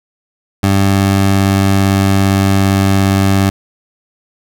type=tone with pitch glide; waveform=20% pulse; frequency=98 to 97.27 Hz; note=G2 to G2; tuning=0 to -13 cents; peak=-4 dBFS; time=0.63-3.5 s; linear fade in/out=5 ms; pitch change=-13 cents; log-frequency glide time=0.77-3.08 s; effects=none